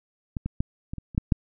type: clicks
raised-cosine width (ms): 5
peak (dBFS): -17 / -16 / -11 / -20 / -23 / -28 / -8 / -6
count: 8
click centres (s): 0.368 / 0.46 / 0.605 / 0.935 / 0.983 / 1.148 / 1.179 / 1.322
effects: none